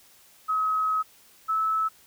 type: tone pair in turn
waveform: sine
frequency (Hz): 1276 / 1303.6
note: D#6 / E6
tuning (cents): +43 / -20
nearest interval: unison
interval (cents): 37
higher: second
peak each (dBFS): -22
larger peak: neither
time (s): 0.48-1.03 / 1.48-1.89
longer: first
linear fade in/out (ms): 20
effects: white hiss -56 dBFS RMS until 2.06 s